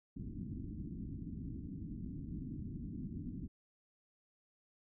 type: low-pass noise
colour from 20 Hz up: white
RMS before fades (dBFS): -44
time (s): 0.16-3.48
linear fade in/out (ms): 10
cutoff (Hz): 290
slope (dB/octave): 48
effects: none